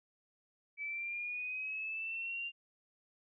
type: linear sweep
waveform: sine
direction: up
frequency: 2292 to 2794 Hz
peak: -37 dBFS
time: 0.77-2.52 s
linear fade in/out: 50 ms
effects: none